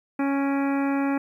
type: harmonic tone with a mistuned harmonic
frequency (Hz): 277.2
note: C#4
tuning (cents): 0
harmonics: 1 / 2 / 3 / 4 / 5 / 6 / 7 / 8 / 9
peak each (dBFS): -22 / -33 / -32 / -37 / -37 / -39 / -41 / -42 / -43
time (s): 0.19-1.18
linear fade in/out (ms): 5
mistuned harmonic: 8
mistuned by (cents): +75
effects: 10-bit